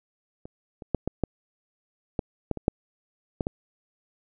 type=clicks; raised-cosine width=2 ms; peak=-27 / -26 / -9 / -13 / -10 / -12 / -12 / -20 / -6 / -13 / -14 dBFS; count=11; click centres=0.455 / 0.822 / 0.947 / 1.076 / 1.237 / 2.192 / 2.513 / 2.573 / 2.681 / 3.408 / 3.469 s; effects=none